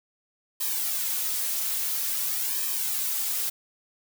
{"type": "noise with flanger", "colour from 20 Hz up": "blue", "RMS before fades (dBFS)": -28, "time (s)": [0.6, 3.5], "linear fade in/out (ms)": 10, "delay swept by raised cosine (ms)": [1.4, 4.2], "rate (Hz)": 0.49, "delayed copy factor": -0.8, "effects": []}